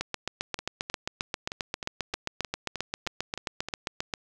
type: two click trains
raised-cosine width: 0.2 ms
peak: -12 / -17 dBFS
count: 32 / 11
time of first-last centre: 0.01-4.138 / 0.59-3.686 s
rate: 7.51 / 3.23 Hz
effects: none